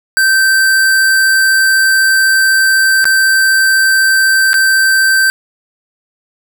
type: tone with dropouts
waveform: square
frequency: 1556 Hz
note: G6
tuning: 13 cents flat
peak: -8 dBFS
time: 0.17-5.3 s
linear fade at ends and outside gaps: 0 ms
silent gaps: 3.043-3.054 / 4.532-4.541 s
effects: none